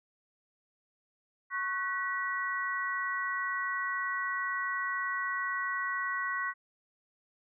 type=tone cluster; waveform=sine; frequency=1103 / 1496 / 1933 Hz; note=C#6 / F#6 / B6; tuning=-9 / +19 / -38 cents; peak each=-35 / -36 / -34 dBFS; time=1.5-6.54 s; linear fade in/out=50 ms; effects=none